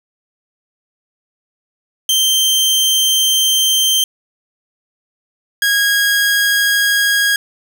sawtooth tone pair in turn, 3136 / 1641.2 Hz, G7 / G#6, 0 / -21 cents, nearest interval major seventh, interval 1121 cents, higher first, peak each -8 dBFS, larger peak neither, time 2.09-4.04 / 5.62-7.36 s, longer first, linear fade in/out 2 ms, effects none

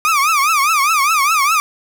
30% pulse tone with vibrato, 1200 Hz, D6, 37 cents sharp, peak -9 dBFS, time 0.05-1.6 s, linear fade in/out 0 ms, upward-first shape triangle, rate 4.9 Hz, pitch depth 200 cents each way, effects 7-bit

